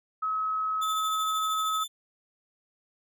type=tone; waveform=sine; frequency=1282 Hz; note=E6; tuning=49 cents flat; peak=-26 dBFS; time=0.22-1.84 s; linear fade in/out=10 ms
type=tone with tremolo; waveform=sawtooth; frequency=3520 Hz; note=A7; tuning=in tune; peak=-28 dBFS; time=0.81-1.88 s; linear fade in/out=20 ms; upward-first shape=sine; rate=13 Hz; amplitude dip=45%
effects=none